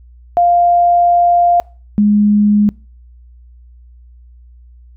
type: tone pair in turn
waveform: sine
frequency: 698.5 / 207.7 Hz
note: F5 / G#3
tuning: 0 / 0 cents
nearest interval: octave + major sixth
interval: 2100 cents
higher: first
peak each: -7 dBFS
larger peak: neither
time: 0.37-1.6 / 1.98-2.69 s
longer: first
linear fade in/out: 0 ms
effects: noise-tail reverb RT60 0.4 s tail -26 dB re dry + added 60 Hz sine -38 dBFS peak until 4.96 s